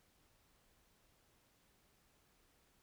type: silence
effects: pink hiss -73 dBFS RMS until 2.82 s